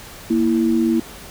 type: tone pair together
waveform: sine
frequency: 233.1 / 329.7 Hz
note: A#3 / E4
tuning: 0 / 0 cents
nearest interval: tritone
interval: 600 cents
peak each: -17 dBFS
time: 0.3-1 s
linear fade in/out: 5 ms
effects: pink hiss -38 dBFS RMS until 1.3 s